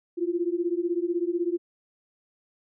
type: beating tone pair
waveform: sine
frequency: 338.7 / 354.7 Hz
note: E4 / F4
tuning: +47 / +27 cents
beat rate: 16 Hz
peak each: -27 dBFS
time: 0.17-1.58 s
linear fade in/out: 20 ms
effects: none